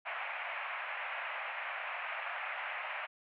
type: band-pass noise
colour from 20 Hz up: white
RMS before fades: -40 dBFS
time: 0.05-3.07 s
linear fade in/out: 20 ms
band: 610 to 2600 Hz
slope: 48 dB/octave
effects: none